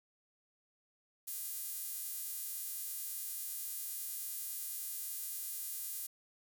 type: tone with high-pass filter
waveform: sawtooth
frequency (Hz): 408.2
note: G#4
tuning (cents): -30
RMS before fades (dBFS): -42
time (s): 1.27-6.07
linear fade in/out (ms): 10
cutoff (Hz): 11000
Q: 1
effects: none